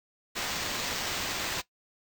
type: noise with sample-and-hold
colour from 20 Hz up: blue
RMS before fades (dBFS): -33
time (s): 0.35-1.62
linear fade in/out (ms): 20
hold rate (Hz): 11025
effects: noise-tail reverb RT60 0.1 s tail -17 dB re dry